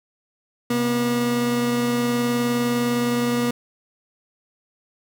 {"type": "tone pair together", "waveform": "30% pulse", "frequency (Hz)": [130, 240.6], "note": ["C3", "B3"], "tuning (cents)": [-11, -45], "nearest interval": "major seventh", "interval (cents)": 1066, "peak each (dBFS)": [-28, -17], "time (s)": [0.7, 3.51], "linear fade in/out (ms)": 5, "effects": []}